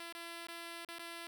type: tone with dropouts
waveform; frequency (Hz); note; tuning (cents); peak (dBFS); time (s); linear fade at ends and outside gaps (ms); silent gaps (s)
5% pulse; 337.8; E4; +42; -33; 0-1.27; 1; 0.125-0.15 / 0.469-0.485 / 0.849-0.887 / 0.985-0.994
effects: none